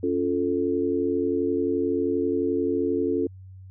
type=chord; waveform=sine; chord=Db augmented; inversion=none; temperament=equal; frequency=277.2 / 349.2 / 440 Hz; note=Db4 / F4 / A4; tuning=0 / 0 / 0 cents; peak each=-26 dBFS; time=0.03-3.27 s; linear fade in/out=5 ms; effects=added 94 Hz sine -41 dBFS peak until 3.7 s